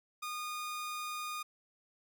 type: tone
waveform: sawtooth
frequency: 1225 Hz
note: D#6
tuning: 27 cents flat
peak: -34 dBFS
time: 0.22-1.43 s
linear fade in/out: 10 ms
effects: none